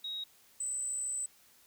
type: tone pair in turn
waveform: sine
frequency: 3793 / 8037 Hz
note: A#7 / B8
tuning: +29 / +29 cents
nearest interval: octave + minor second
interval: 1300 cents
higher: second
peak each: -36 / -33 dBFS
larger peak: second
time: 0.04-0.24 / 0.6-1.26 s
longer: second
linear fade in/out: 5 ms
effects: white hiss -63 dBFS RMS until 1.66 s